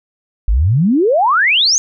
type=exponential sweep; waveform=sine; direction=up; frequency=46 to 6710 Hz; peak=-9 dBFS; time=0.48-1.78 s; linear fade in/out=0 ms; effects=none